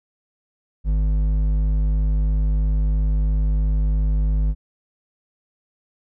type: tone with hard clipping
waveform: sine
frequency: 51.5 Hz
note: G#1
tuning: 14 cents flat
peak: -18 dBFS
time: 0.84-4.55 s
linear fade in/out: 50 ms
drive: 7 dB
effects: none